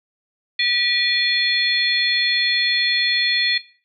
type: tone cluster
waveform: sine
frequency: 1944 / 2415 / 3451 / 4275 Hz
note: B6 / D7 / A7 / C8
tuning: -28 / +48 / -34 / +36 cents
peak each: -22 dBFS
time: 0.59-3.58 s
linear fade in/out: 5 ms
effects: noise-tail reverb RT60 0.4 s tail -17 dB re dry